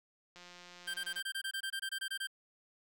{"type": "click train", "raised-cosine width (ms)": 0.2, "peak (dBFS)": -36, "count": 149, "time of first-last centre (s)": [0.36, 1.196], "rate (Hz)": 177}
{"type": "tone bursts", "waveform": "25% pulse", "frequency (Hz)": 1575, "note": "G6", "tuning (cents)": 8, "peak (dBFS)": -32, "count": 15, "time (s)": [0.87, 2.272], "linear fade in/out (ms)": 10, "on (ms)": 72, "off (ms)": 23}
{"effects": []}